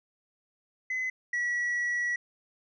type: tone pair in turn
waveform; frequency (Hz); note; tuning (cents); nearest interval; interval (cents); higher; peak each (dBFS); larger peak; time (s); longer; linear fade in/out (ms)
sine; 2030 / 1934; B6 / B6; +47 / -37; minor second; 84; first; -27 / -24; second; 0.9-1.1 / 1.33-2.16; second; 5
effects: tanh soft clip ceiling -26 dBFS